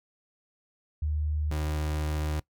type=tone pair in turn; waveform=sine / 35% pulse; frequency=75.8 / 76.24 Hz; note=D#2 / D#2; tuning=-45 / -35 cents; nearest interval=unison; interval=10 cents; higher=second; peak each=-26 dBFS; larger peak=neither; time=1.02-1.51 / 1.51-2.4 s; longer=second; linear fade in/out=5 ms; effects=noise-tail reverb RT60 0.1 s tail -21 dB re dry